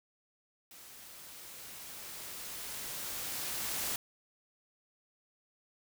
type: noise with level ramp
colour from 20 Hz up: white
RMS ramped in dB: -53 to -35 dBFS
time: 0.71-3.96 s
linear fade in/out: 2 ms
effects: none